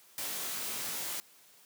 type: noise with comb filter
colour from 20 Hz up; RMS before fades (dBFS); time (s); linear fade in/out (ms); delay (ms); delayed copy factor
white; -37; 0.18-1.2; 0; 20; -0.7
effects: white hiss -60 dBFS RMS until 1.65 s + high-pass 150 Hz 12 dB/octave